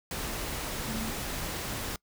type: tone in noise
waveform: sine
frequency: 221.6 Hz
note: A3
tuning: 13 cents sharp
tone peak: -35 dBFS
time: 0.88-1.11 s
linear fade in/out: 2 ms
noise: pink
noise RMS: -35 dBFS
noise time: 0.11-1.96 s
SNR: -3 dB
effects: noise-tail reverb RT60 0.1 s tail -24 dB re dry